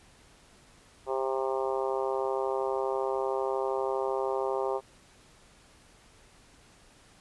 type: harmonic tone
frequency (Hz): 132.7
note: C3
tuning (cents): +25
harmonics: 3 / 4 / 5 / 6 / 7 / 8 / 9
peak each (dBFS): -31 / -33 / -37 / -36 / -37 / -40 / -43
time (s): 1.06-4.81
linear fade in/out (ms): 50
effects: pink hiss -58 dBFS RMS until 7.2 s + resampled to 24000 Hz